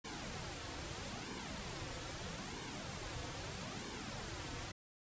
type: noise with flanger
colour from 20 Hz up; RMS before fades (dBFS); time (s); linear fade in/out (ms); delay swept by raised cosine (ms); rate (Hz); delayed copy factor
pink; -45; 0.04-4.72; 10; 1.5 to 5; 0.78; -0.65
effects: resampled to 16000 Hz